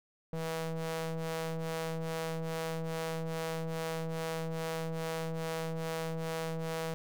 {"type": "ring-modulated tone", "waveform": "sawtooth", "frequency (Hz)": 161.9, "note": "E3", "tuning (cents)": -31, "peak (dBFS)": -27, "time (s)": [0.33, 6.94], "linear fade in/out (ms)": 0, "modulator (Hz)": 325, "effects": []}